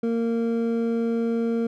triangle tone pair together, 230.7 / 461.4 Hz, A#3 / A#4, -18 / -18 cents, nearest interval octave, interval 1200 cents, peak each -21 / -24 dBFS, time 0.03-1.67 s, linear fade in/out 5 ms, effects none

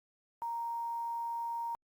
sine tone with quantisation, 932.3 Hz, A#5, in tune, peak -34 dBFS, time 0.42-1.75 s, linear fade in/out 0 ms, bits 10, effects Opus 48 kbps

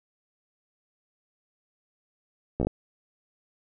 slowing click train, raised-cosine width 2 ms, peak -13 dBFS, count 5, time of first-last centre 2.6-2.67 s, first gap 14 ms, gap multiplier 1.15, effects none

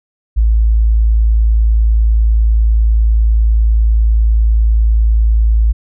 sine tone, 55 Hz, A1, in tune, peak -7 dBFS, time 0.36-5.73 s, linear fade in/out 20 ms, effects none

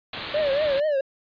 white low-pass noise, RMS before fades -34 dBFS, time 0.13-0.8 s, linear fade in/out 2 ms, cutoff 4300 Hz, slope 96 dB/octave
triangle tone with vibrato, 579 Hz, D5, 25 cents flat, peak -18 dBFS, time 0.34-1.01 s, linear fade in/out 5 ms, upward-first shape triangle, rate 4.3 Hz, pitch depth 150 cents each way
effects resampled to 11025 Hz

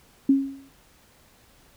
sine tone with exponential decay, 273 Hz, C#4, 26 cents flat, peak -12 dBFS, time 0.29-0.69 s, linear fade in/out 5 ms, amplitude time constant 85 ms, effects pink hiss -57 dBFS RMS until 1.76 s

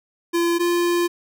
square tone pair in turn, 341.5 / 347.1 Hz, F4 / F4, -39 / -11 cents, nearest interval unison, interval 28 cents, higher second, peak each -18 / -18 dBFS, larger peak neither, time 0.33-0.59 / 0.59-1.08 s, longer second, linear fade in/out 20 ms, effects none

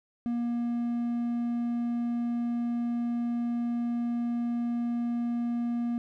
triangle tone, 237.5 Hz, A#3, 33 cents sharp, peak -25 dBFS, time 0.26-5.98 s, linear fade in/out 0 ms, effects none

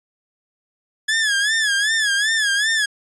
sawtooth tone with vibrato, 1699 Hz, G#6, 39 cents sharp, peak -13 dBFS, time 1.08-2.86 s, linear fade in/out 10 ms, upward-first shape sine, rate 2.6 Hz, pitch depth 110 cents each way, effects resampled to 22050 Hz

